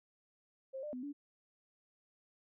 sine tone with pitch steps, 532 / 598 / 251.2 / 287.2 Hz, C5 / D5 / B3 / D4, +29 / +31 / +30 / -39 cents, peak -40 dBFS, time 0.73-1.13 s, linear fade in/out 20 ms, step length 100 ms, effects none

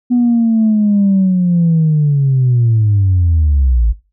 sine linear sweep, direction down, 246.9 to 51.91 Hz, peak -7 dBFS, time 0.1-3.93 s, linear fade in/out 20 ms, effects noise-tail reverb RT60 0.3 s tail -20 dB re dry + tanh soft clip ceiling -5 dBFS

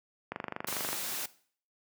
click train, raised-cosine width 0.5 ms, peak -19 dBFS, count 16, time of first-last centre 0.32-0.93 s, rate 24.6 Hz
white noise, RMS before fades -36 dBFS, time 0.67-1.26 s, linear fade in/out 5 ms
effects noise-tail reverb RT60 0.5 s tail -18 dB re dry + high-pass 150 Hz 12 dB/octave

